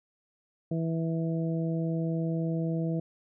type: harmonic tone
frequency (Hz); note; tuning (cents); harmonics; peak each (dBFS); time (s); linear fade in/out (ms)
163.8; E3; -11; 1 / 2 / 3 / 4; -28 / -34 / -38 / -40; 0.71-3; 5
effects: none